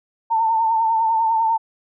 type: tone with vibrato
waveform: sine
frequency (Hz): 899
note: A5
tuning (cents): +37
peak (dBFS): -15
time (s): 0.3-1.58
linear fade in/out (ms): 20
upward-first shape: triangle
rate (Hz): 10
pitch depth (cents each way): 53
effects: none